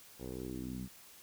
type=tone with low-pass filter sweep; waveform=10% pulse; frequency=63.5 Hz; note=B1; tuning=49 cents sharp; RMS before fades=-42 dBFS; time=0.18-0.89 s; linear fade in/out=50 ms; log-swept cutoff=590 to 190 Hz; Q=2.9; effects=white hiss -57 dBFS RMS until 1.22 s